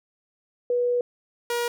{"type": "tone pair in turn", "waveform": ["sine", "sawtooth"], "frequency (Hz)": [487.7, 476.8], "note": ["B4", "A#4"], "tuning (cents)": [-22, 39], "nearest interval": "unison", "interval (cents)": 39, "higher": "first", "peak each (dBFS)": -20, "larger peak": "neither", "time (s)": [[0.7, 1.01], [1.5, 1.68]], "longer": "first", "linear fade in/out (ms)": 2, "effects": []}